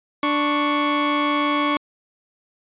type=tone pair together; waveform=sawtooth; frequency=293.7 / 1108.9 Hz; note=D4 / C#6; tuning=0 / 0 cents; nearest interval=octave + major seventh; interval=2300 cents; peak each=-17 dBFS; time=0.23-1.77 s; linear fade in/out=2 ms; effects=resampled to 8000 Hz